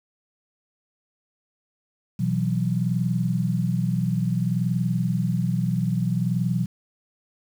sine chord, B suspended fourth, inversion none, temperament just, 123.47 / 164.63 / 185.21 Hz, B2 / E3 / F#3, 0 / -2 / +2 cents, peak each -25 dBFS, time 2.19-6.66 s, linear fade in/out 10 ms, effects 8-bit

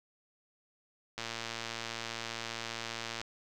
click train, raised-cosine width 0.2 ms, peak -20 dBFS, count 235, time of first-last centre 1.18-3.215 s, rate 115 Hz, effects none

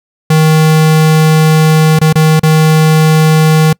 square tone with dropouts, 157 Hz, D#3, 16 cents sharp, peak -5 dBFS, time 0.3-3.73 s, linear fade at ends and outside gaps 5 ms, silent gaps 1.99-2.013 / 2.128-2.155 / 2.396-2.432 s, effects noise-tail reverb RT60 0.1 s tail -26 dB re dry

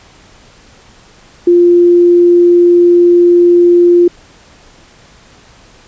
sine tone, 349.2 Hz, F4, in tune, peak -3 dBFS, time 1.47-4.08 s, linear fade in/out 5 ms, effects pink hiss -42 dBFS RMS until 5.87 s + resampled to 16000 Hz

